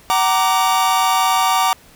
45% pulse chord, Gb augmented, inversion none, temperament equal with one note detuned, 755.1 / 932.3 / 1174.7 Hz, Gb5 / Bb5 / D6, +35 / 0 / 0 cents, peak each -18 dBFS, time 0.1-1.73 s, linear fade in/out 0 ms, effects pink hiss -47 dBFS RMS until 1.95 s

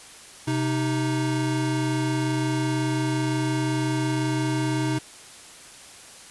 square tone pair together, 129.67 / 311.1 Hz, C3 / D#4, -15 / 0 cents, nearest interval octave + minor third, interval 1515 cents, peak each -26 dBFS, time 0.47-4.99 s, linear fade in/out 10 ms, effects white hiss -45 dBFS RMS until 6.3 s + resampled to 24000 Hz

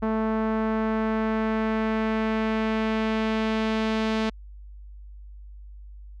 sawtooth tone with low-pass filter sweep, 220 Hz, A3, in tune, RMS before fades -25 dBFS, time 0.02-4.3 s, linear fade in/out 10 ms, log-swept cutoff 1200 to 3900 Hz, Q 1.1, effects added 50 Hz sine -40 dBFS peak until 6.2 s

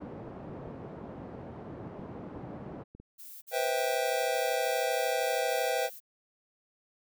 pink band-pass noise, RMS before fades -43 dBFS, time 0-2.84 s, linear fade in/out 20 ms, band 120 to 680 Hz, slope 12 dB/octave
clicks, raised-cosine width 3 ms, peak -36 dBFS, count 7, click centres 0.287 / 0.497 / 0.674 / 1.995 / 2.361 / 2.95 / 3 s
violet noise bursts, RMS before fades -47 dBFS, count 10, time 3.18-6.003 s, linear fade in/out 20 ms, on 240 ms, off 47 ms
square chord, C major seventh, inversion third, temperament just, 490.5 / 523.3 / 654.1 / 784.9 Hz, B4 / C5 / E5 / G5, -12 / 0 / -14 / +2 cents, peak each -34 dBFS, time 3.51-5.9 s, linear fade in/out 50 ms
effects none

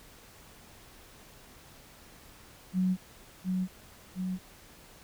sine tone with echo, 185 Hz, F#3, in tune, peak -24 dBFS, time 2.73-2.97 s, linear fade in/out 50 ms, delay 710 ms, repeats 2, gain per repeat -3 dB, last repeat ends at 4.39 s, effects pink hiss -54 dBFS RMS until 5.03 s

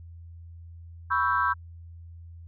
sine chord, C# half-diminished seventh, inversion third, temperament equal, 987.8 / 1108.7 / 1318.5 / 1568 Hz, B5 / C#6 / E6 / G6, 0 / 0 / 0 / 0 cents, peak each -27 dBFS, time 1.1-1.54 s, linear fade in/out 20 ms, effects tanh soft clip ceiling -11 dBFS + added 84 Hz sine -42 dBFS peak until 2.47 s

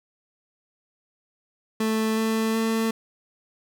30% pulse tone with pitch steps, 220 / 222 / 224.1 Hz, A3 / A3 / A3, 0 / +16 / +32 cents, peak -19 dBFS, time 1.8-2.91 s, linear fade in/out 5 ms, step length 370 ms, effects none

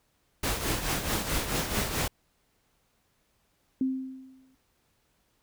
pink noise with tremolo, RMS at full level -27 dBFS, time 0.43-2.08 s, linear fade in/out 5 ms, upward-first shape triangle, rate 4.6 Hz, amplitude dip 65%
sine tone with exponential decay, 262.2 Hz, C4, 4 cents sharp, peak -22 dBFS, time 3.81-4.55 s, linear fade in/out 2 ms, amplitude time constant 160 ms
effects pink hiss -71 dBFS RMS until 5.42 s

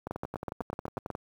two click trains, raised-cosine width 1 ms, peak -19 / -21 dBFS, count 9 / 13, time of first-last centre 0.11-1.103 / 0.07-1.151 s, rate 8.06 / 11.1 Hz, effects high-pass 60 Hz 12 dB/octave + 9-bit

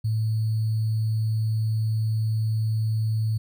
sine tone with sample-and-hold, 110 Hz, A2, in tune, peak -21 dBFS, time 0.04-3.38 s, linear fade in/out 10 ms, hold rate 4410 Hz, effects none

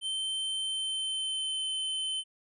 square tone with pitch glide, 3101 to 3069 Hz, G7 to G7, -19 to -37 cents, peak -31 dBFS, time 0.01-2.24 s, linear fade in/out 50 ms, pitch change -18 cents, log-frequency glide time 0.59-1.67 s, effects resampled to 24000 Hz

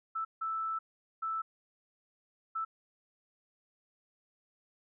sine tone bursts at uneven times, 1318.5 Hz, E6, in tune, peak -32 dBFS, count 4, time 0.15-0.25 / 0.41-0.79 / 1.22-1.42 / 2.55-2.65 s, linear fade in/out 10 ms, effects none

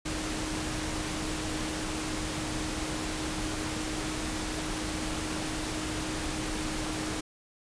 sine tone in noise, 311.1 Hz, D#4, in tune, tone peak -36 dBFS, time 0.05-7.21 s, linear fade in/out 10 ms, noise pink, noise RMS -34 dBFS, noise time 0.05-7.21 s, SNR -5 dB, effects resampled to 22050 Hz

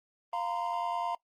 triangle chord, F suspended fourth, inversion none, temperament equal with one note detuned, 698.5 / 932.3 / 1022 Hz, F5 / Bb5 / C6, 0 / 0 / -41 cents, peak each -33 / -32 / -35 dBFS, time 0.33-1.15 s, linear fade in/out 2 ms, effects noise-tail reverb RT60 0.1 s tail -21 dB re dry + Opus 24 kbps

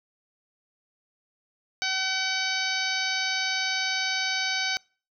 harmonic tone, 760 Hz, F#5, 46 cents sharp, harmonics 1 / 2 / 3 / 4 / 5 / 6 / 7 / 8, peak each -36 / -31 / -31 / -35 / -34 / -32 / -37 / -37 dBFS, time 1.82-4.77 s, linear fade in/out 0 ms, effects noise-tail reverb RT60 0.4 s tail -26 dB re dry

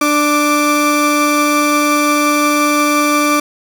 30% pulse tone pair together, 295.1 / 1174.7 Hz, D4 / D6, +8 / 0 cents, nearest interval 2 octaves, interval 2392 cents, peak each -11 dBFS, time 0.01-3.4 s, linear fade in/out 5 ms, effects none

